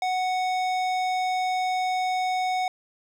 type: tone with hard clipping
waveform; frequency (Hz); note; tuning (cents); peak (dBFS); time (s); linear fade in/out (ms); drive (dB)
sine; 740; F#5; 0; -25; 0.02-2.68; 2; 14
effects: none